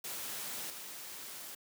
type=noise with level steps; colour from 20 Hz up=white; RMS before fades=-41 / -46 dBFS; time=0.04-1.55 s; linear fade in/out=5 ms; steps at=0.7 s; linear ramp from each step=2 ms; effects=high-pass 150 Hz 12 dB/octave